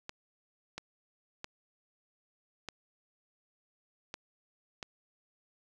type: clicks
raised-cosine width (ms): 0.2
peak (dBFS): -22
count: 6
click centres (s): 0.094 / 0.78 / 1.444 / 2.687 / 4.141 / 4.828
effects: none